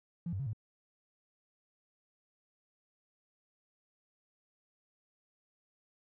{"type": "tone with pitch steps", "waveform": "triangle", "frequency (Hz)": [170.8, 96.5, 138.2, 108.4], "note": ["F3", "G2", "C#3", "A2"], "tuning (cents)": [-38, -27, -5, -25], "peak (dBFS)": -30, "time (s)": [0.26, 0.532], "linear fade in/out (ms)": 5, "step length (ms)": 68, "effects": ["tanh soft clip ceiling -32 dBFS"]}